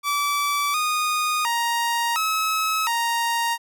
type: tone with pitch steps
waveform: sawtooth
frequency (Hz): 1155 / 1233 / 937 / 1288 / 933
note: D6 / D#6 / A#5 / E6 / A#5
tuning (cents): -29 / -16 / +9 / -41 / +1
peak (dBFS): -17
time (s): 0.03-3.58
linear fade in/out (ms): 50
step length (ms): 710
effects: none